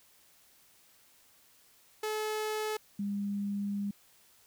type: tone pair in turn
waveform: sawtooth / sine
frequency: 430 / 201.9 Hz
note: A4 / G#3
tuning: -40 / -49 cents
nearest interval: octave + minor second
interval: 1309 cents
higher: first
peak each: -28 / -31 dBFS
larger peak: first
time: 2.03-2.77 / 2.99-3.91 s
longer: second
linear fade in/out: 5 ms
effects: white hiss -63 dBFS RMS until 4.46 s